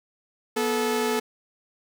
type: tone pair together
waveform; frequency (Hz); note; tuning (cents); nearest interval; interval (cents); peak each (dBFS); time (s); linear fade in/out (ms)
sawtooth; 243.8 / 434.4; B3 / A4; -22 / -22; minor seventh; 1000; -24 / -20; 0.56-1.2; 10
effects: none